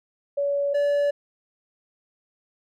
sine / triangle tone pair in turn, 567 / 575.2 Hz, C#5 / D5, +39 / -36 cents, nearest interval unison, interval 25 cents, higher second, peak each -21 / -17 dBFS, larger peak second, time 0.37-0.74 / 0.74-1.11 s, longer neither, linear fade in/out 10 ms, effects none

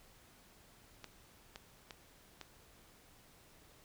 clicks, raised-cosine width 0.2 ms, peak -29 dBFS, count 4, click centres 1.043 / 1.559 / 1.908 / 2.413 s, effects pink hiss -63 dBFS RMS until 3.84 s

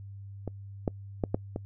clicks, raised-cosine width 2 ms, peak -21 / -13 / -13 / -13 / -19 dBFS, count 5, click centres 0.477 / 0.878 / 1.238 / 1.345 / 1.561 s, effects noise-tail reverb RT60 0.1 s tail -26 dB re dry + added 99 Hz sine -41 dBFS peak until 1.65 s

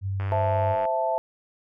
sine tone with vibrato, 97.3 Hz, G2, 12 cents flat, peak -25 dBFS, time 0.01-0.76 s, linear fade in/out 50 ms, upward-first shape sine, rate 17 Hz, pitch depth 9 cents each way
click train, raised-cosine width 0.5 ms, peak -22 dBFS, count 65, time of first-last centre 0.2-0.853 s, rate 98 Hz
sine chord, A minor, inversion first, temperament equal, 523.3 / 659.3 / 880 Hz, C5 / E5 / A5, 0 / 0 / 0 cents, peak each -30 / -25 / -26 dBFS, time 0.32-1.18 s, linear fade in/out 0 ms
effects none

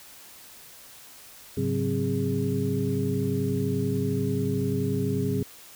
sine tone cluster, 104.3 / 135.7 / 184.9 / 260.7 / 411.7 Hz, G#2 / C#3 / F#3 / C4 / G#4, +8 / -36 / -1 / -6 / -15 cents, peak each -30 dBFS, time 1.57-5.43 s, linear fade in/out 5 ms, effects white hiss -48 dBFS RMS until 5.75 s

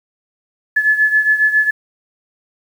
sine beating tone pair, 1719 / 1726.3 Hz, A6 / A6, -41 / -33 cents, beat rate 7.3 Hz, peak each -12 / -17 dBFS, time 0.76-1.71 s, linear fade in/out 10 ms, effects 7-bit

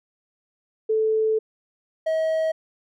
sine / triangle tone pair in turn, 438 / 638.8 Hz, A4 / D#5, -8 / +45 cents, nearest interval perfect fifth, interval 653 cents, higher second, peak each -18 dBFS, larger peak neither, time 0.89-1.39 / 2.06-2.52 s, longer first, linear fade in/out 10 ms, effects none

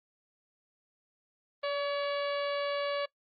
harmonic tone with a mistuned harmonic, 567 Hz, C#5, 39 cents sharp, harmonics 1 / 2 / 3 / 4 / 5 / 6 / 7 / 8, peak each -31 / -37 / -41 / -43 / -45 / -47 / -48 / -49 dBFS, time 1.63-3.06 s, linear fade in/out 10 ms, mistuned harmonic 1, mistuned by +15 cents, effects noise-tail reverb RT60 0.1 s tail -21 dB re dry + Opus 24 kbps

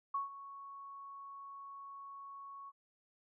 sine tone with ADSR envelope, 1108.7 Hz, C#6, in tune, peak -32 dBFS, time 0.14-2.72 s, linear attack 7 ms, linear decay 140 ms, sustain -15 dB, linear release 37 ms, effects none

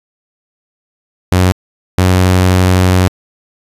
sawtooth tone pair in turn, 91.6 / 91.95 Hz, F#2 / F#2, -17 / -10 cents, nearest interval unison, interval 7 cents, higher second, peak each -3 dBFS, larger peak neither, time 1.32-1.52 / 1.98-3.08 s, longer second, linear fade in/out 0 ms, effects resampled to 32000 Hz

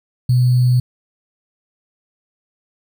sine tone with sample-and-hold, 124.8 Hz, B2, 19 cents sharp, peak -10 dBFS, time 0.29-0.8 s, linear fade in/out 5 ms, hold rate 4410 Hz, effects none

